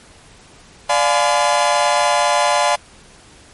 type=chord; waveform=40% pulse; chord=D diminished seventh; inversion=none; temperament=just; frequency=587.3 / 704.8 / 845.8 / 1014.9 Hz; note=D5 / F5 / Ab5 / Cb6; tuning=0 / +16 / +31 / +47 cents; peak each=-18 dBFS; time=0.89-2.76 s; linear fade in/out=10 ms; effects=pink hiss -45 dBFS RMS until 3.53 s + MP3 48 kbps